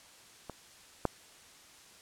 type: clicks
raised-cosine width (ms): 1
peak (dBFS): -26 / -13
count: 2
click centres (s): 0.497 / 1.053
effects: white hiss -56 dBFS RMS until 2.01 s + low-pass 9000 Hz 12 dB/octave